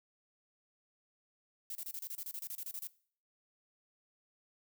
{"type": "noise bursts", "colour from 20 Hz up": "violet", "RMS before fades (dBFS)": -42, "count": 15, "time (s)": [1.7, 2.872], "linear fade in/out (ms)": 2, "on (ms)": 52, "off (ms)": 28, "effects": ["noise-tail reverb RT60 0.5 s tail -20 dB re dry"]}